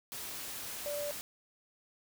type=tone in noise; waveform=sine; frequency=583 Hz; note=D5; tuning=13 cents flat; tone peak=-35 dBFS; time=0.86-1.11 s; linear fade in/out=0 ms; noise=white; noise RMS=-42 dBFS; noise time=0.12-1.21 s; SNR=+4 dB; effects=none